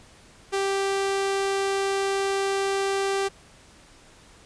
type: tone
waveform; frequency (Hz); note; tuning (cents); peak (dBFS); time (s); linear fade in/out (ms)
sawtooth; 392; G4; 0; -19; 0.52-3.29; 20
effects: pink hiss -52 dBFS RMS until 4.45 s + resampled to 22050 Hz